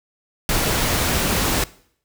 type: noise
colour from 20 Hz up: pink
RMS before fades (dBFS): -20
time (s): 0.49-1.64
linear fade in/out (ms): 2
effects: noise-tail reverb RT60 0.6 s tail -20 dB re dry